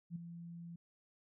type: tone with ADSR envelope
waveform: sine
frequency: 170 Hz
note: F3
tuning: 46 cents flat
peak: -37 dBFS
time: 0.1-0.76 s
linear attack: 57 ms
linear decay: 8 ms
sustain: -9 dB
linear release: 6 ms
effects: none